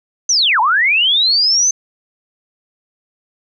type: linear two-way sweep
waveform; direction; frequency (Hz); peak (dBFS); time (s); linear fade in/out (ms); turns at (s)
sine; down then up; 6272 to 830.6 to 6272; -10; 0.29-1.71; 5; 0.6
effects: none